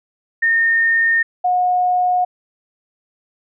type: tone pair in turn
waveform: sine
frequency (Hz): 1829 / 724.5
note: A#6 / F#5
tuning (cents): -33 / -37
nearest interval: octave + major third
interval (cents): 1604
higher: first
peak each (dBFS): -12 / -13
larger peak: first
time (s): 0.42-1.23 / 1.44-2.25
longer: neither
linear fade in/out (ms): 10
effects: none